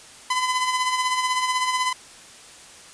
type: tone with tremolo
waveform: sawtooth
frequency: 1013 Hz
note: B5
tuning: 44 cents sharp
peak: -15 dBFS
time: 0.3-1.93 s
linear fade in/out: 5 ms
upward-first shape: sine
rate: 16 Hz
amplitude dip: 50%
effects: white hiss -45 dBFS RMS until 2.93 s + resampled to 22050 Hz